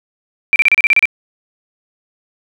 sine tone bursts, 2349 Hz, D7, in tune, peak -6 dBFS, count 9, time 0.53-1.055 s, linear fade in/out 0 ms, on 29 ms, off 33 ms, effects 8-bit

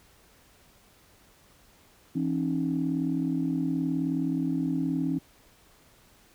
sine tone cluster, 165.7 / 269.3 / 308.4 Hz, E3 / C#4 / D#4, +9 / -50 / -15 cents, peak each -30 / -27 / -31 dBFS, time 2.15-5.19 s, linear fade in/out 10 ms, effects tanh soft clip ceiling -17 dBFS + pink hiss -59 dBFS RMS until 6.34 s

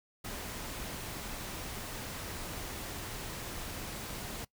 pink noise, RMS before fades -41 dBFS, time 0.24-4.45 s, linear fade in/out 10 ms, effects noise-tail reverb RT60 0.1 s tail -21 dB re dry

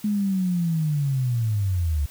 sine linear sweep, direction down, 212.2 to 69.3 Hz, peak -20 dBFS, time 0.04-2.06 s, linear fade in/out 5 ms, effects white hiss -47 dBFS RMS until 2.1 s

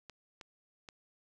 clicks, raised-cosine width 0.2 ms, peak -30 dBFS, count 3, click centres 0.097 / 0.412 / 0.888 s, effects none

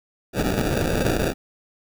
violet noise with sample-and-hold, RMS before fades -22 dBFS, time 0.33-1.34 s, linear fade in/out 50 ms, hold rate 1050 Hz, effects none

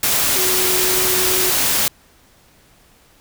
sine tone in noise, 369.5 Hz, F#4, 2 cents flat, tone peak -23 dBFS, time 0.36-1.5 s, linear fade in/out 2 ms, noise white, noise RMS -17 dBFS, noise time 0.03-1.88 s, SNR -9 dB, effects pink hiss -52 dBFS RMS until 3.2 s

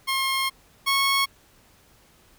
15% pulse tone pair in turn, 1072 / 1099 Hz, C6 / C#6, +42 / -15 cents, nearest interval unison, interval 43 cents, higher second, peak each -16 / -13 dBFS, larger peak second, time 0.07-0.5 / 0.86-1.26 s, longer first, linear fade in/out 20 ms, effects pink hiss -57 dBFS RMS until 2.38 s

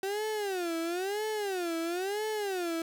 35% pulse tone with vibrato, 377.7 Hz, F#4, 36 cents sharp, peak -29 dBFS, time 0.03-2.82 s, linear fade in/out 2 ms, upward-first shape sine, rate 1 Hz, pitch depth 240 cents each way, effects none

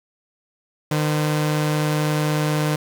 sawtooth tone pair together, 151.8 / 511.4 Hz, D#3 / C5, -42 / -40 cents, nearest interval octave + major sixth, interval 2102 cents, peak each -15 / -25 dBFS, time 0.91-2.76 s, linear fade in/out 5 ms, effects none

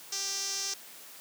sawtooth tone with band-pass filter, 393.2 Hz, G4, 5 cents sharp, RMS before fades -34 dBFS, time 0.12-0.74 s, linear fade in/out 5 ms, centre 5800 Hz, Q 5, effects white hiss -49 dBFS RMS until 1.2 s + high-pass 200 Hz 12 dB/octave

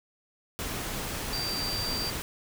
sine tone in noise, 4699 Hz, D8, in tune, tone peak -31 dBFS, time 1.33-2.1 s, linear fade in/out 0 ms, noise pink, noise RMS -34 dBFS, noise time 0.59-2.22 s, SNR 0 dB, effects none

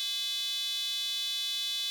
square tone with high-pass filter, 231.1 Hz, A#3, 15 cents flat, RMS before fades -33 dBFS, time 0-1.9 s, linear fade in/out 0 ms, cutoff 3600 Hz, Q 8, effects none

